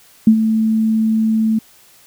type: tone with ADSR envelope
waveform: sine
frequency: 220.6 Hz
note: A3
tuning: 5 cents sharp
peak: -3 dBFS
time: 0.27-1.59 s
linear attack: 4 ms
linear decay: 79 ms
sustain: -9 dB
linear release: 8 ms
effects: white hiss -48 dBFS RMS until 2.06 s